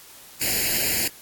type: noise with comb filter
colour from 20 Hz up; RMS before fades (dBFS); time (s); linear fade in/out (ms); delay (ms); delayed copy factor
white; -23; 0.41-1.08; 5; 0.42; +0.9
effects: white hiss -46 dBFS RMS until 1.21 s + AAC 64 kbps

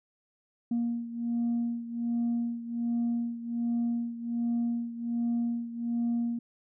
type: beating tone pair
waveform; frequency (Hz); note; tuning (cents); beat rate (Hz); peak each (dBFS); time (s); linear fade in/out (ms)
sine; 235.1 / 236.4; A#3 / A#3; +15 / +24; 1.3; -28 / -32; 0.71-6.39; 5
effects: tanh soft clip ceiling -23 dBFS

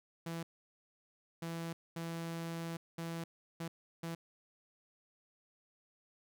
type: tone bursts at uneven times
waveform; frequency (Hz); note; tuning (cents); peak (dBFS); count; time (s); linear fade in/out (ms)
sawtooth; 166.4; E3; +17; -35; 6; 0.26-0.43 / 1.42-1.73 / 1.96-2.77 / 2.98-3.24 / 3.6-3.68 / 4.03-4.15; 5
effects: none

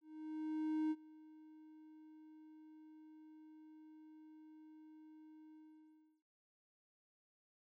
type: tone with ADSR envelope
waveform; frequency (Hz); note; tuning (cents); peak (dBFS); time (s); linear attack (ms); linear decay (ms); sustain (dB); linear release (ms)
triangle; 311.1; D#4; 0; -32; 0.01-6.23; 900; 43; -23; 680
effects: none

